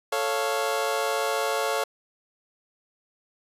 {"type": "chord", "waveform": "25% pulse", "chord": "A augmented", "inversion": "none", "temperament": "equal", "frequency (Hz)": [440, 554.4, 698.5], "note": ["A4", "C#5", "E#5"], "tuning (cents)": [0, 0, 0], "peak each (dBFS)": [-25, -24, -26], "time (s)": [0.12, 1.84], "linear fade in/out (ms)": 5, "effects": ["resampled to 32000 Hz"]}